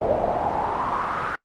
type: noise with band-pass filter sweep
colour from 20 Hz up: brown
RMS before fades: -24 dBFS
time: 0.01-1.36 s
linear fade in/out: 10 ms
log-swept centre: 570 to 1400 Hz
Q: 4.4
effects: noise-tail reverb RT60 0.1 s tail -22 dB re dry + Opus 24 kbps